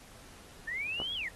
sine linear two-way sweep, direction up then down, 1760 to 3389 to 1760 Hz, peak -33 dBFS, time 0.67-1.29 s, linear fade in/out 10 ms, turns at 1.14 s
clicks, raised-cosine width 1 ms, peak -26 dBFS, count 2, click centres 1.001 / 1.017 s
effects pink hiss -54 dBFS RMS until 1.35 s + AAC 32 kbps

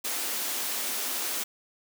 white high-pass noise, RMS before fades -31 dBFS, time 0.04-1.44 s, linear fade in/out 10 ms, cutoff 210 Hz, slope 96 dB/octave, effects none

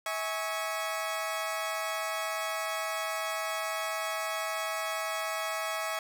20% pulse chord, C# minor, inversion first, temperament equal with one note detuned, 647.2 / 830.6 / 1108.7 Hz, E5 / G#5 / C#6, -32 / 0 / 0 cents, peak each -29 / -33 / -32 dBFS, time 0.06-5.99 s, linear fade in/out 2 ms, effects none

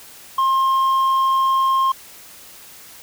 triangle tone with tanh clipping, 1064 Hz, C6, 29 cents sharp, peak -15 dBFS, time 0.38-1.92 s, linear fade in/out 5 ms, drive 8 dB, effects white hiss -42 dBFS RMS until 3.02 s

